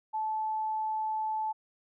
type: tone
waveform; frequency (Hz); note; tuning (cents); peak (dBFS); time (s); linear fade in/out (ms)
sine; 870; A5; -20; -29; 0.13-1.53; 20
effects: none